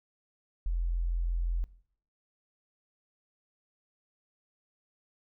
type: tone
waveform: sine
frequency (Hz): 42.82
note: F1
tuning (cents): -33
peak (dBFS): -27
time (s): 0.66-1.64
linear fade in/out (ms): 0
effects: noise-tail reverb RT60 0.6 s tail -19 dB re dry